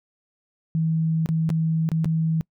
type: tone with dropouts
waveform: sine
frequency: 161.2 Hz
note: E3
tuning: 38 cents flat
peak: -19 dBFS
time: 0.75-2.41 s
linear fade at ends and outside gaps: 0 ms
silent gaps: 1.26-1.289 / 1.492-1.502 / 1.89-1.917 / 2.045-2.056 s
effects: noise-tail reverb RT60 0.1 s tail -26 dB re dry